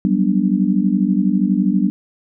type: chord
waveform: sine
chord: G major seventh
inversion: third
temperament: just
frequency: 183.75 / 196 / 245 / 294 Hz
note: F#3 / G3 / B3 / D4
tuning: -12 / 0 / -14 / +2 cents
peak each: -20 / -16 / -20 / -21 dBFS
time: 0.05-1.9 s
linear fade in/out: 0 ms
effects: none